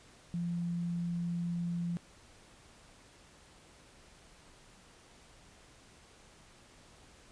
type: tone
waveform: sine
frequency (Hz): 172.2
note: F3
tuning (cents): -24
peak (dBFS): -32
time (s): 0.34-1.97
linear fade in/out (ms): 0
effects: pink hiss -59 dBFS RMS until 7.31 s + resampled to 22050 Hz